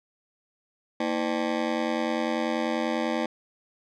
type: ring-modulated tone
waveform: 20% pulse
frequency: 277.2 Hz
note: C#4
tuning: in tune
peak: -17 dBFS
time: 1-3.26 s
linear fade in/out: 5 ms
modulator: 45.1 Hz
effects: low-pass 4000 Hz 12 dB/octave